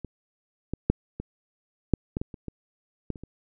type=clicks; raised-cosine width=3 ms; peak=-22 / -16 / -6 / -20 / -6 / -14 / -17 / -26 / -21 / -16 / -29 / -27 dBFS; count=12; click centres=0.047 / 0.736 / 0.9 / 1.2 / 1.937 / 2.169 / 2.215 / 2.342 / 2.483 / 3.103 / 3.158 / 3.236 s; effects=none